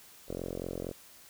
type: tone with low-pass filter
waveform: 5% pulse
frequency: 44.31 Hz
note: F1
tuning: 26 cents sharp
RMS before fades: -38 dBFS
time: 0.28-0.92 s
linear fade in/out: 10 ms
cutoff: 540 Hz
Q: 2.3
effects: white hiss -55 dBFS RMS until 1.29 s